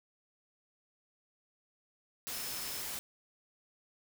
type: tone in noise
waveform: sine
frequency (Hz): 5250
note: E8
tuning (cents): -8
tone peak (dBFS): -46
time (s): 2.33-2.81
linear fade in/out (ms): 0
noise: white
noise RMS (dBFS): -40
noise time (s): 2.27-2.99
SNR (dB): -9
effects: none